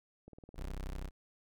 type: click train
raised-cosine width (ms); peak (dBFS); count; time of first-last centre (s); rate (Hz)
2; -38; 9; 0.28-0.701; 19
type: tone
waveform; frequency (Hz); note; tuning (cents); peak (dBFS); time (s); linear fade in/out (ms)
30% pulse; 32.25; C1; -24; -36; 0.55-1.11; 50
effects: none